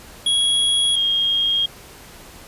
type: tone pair in turn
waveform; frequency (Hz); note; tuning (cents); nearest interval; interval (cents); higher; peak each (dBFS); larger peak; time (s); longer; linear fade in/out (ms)
square / sine; 3322 / 3246; G#7 / G#7; 0 / -40; unison; 40; first; -16; neither; 0.26-0.96 / 0.96-1.66; neither; 5
effects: pink hiss -42 dBFS RMS until 2.47 s + resampled to 32000 Hz